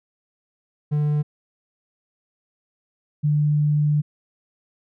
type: tone pair in turn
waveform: triangle / sine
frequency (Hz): 148.7 / 148.7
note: D3 / D3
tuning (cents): +22 / +22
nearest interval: unison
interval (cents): 0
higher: neither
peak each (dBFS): -16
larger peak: neither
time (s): 0.91-1.23 / 3.23-4.02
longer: second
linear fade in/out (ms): 20
effects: none